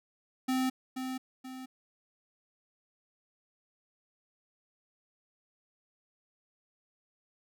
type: tone with echo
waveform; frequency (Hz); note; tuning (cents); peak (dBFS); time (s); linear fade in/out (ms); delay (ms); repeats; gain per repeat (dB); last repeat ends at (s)
square; 259; C4; -17; -28; 0.48-0.7; 10; 480; 2; -7; 1.66
effects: none